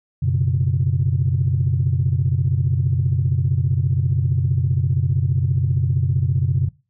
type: chord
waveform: sine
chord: F# suspended fourth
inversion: none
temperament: equal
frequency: 92.5 / 123.47 / 138.59 Hz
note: F#2 / B2 / C#3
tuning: 0 / 0 / 0 cents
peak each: -20 / -20 / -19 dBFS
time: 0.22-6.69 s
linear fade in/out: 10 ms
effects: noise-tail reverb RT60 0.3 s tail -20 dB re dry + tanh soft clip ceiling -8 dBFS